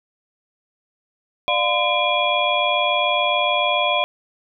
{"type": "tone cluster", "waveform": "sine", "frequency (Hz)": [595, 702, 1020, 2401, 3341], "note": ["D5", "F5", "C6", "D7", "G#7"], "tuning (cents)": [22, 9, -44, 38, 10], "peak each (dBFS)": -23, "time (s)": [1.48, 4.04], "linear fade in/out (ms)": 0, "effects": []}